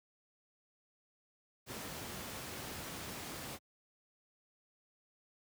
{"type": "noise", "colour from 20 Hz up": "pink", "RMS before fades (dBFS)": -44, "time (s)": [1.66, 3.59], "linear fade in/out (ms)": 50, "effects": ["high-pass 80 Hz 12 dB/octave"]}